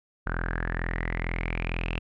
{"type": "tone with low-pass filter sweep", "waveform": "sawtooth", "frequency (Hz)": 42.19, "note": "E1", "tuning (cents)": 41, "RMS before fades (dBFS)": -30, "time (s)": [0.26, 1.99], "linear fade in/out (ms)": 10, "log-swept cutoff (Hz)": [1500, 2700], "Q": 9.3, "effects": []}